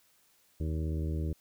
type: harmonic tone with a mistuned harmonic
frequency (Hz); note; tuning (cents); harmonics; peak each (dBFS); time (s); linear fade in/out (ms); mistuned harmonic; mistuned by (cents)
78.4; D#2; +14; 1 / 2 / 3 / 4 / 5 / 6 / 7; -31 / -37 / -45 / -41 / -45 / -49 / -52; 0.6-1.33; 5; 7; +47
effects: white hiss -67 dBFS RMS until 1.4 s